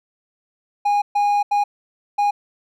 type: tone bursts at uneven times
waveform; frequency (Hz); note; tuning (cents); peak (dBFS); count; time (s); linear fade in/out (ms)
triangle; 820; G#5; -22; -13; 4; 0.85-1.02 / 1.15-1.43 / 1.51-1.64 / 2.18-2.31; 10
effects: none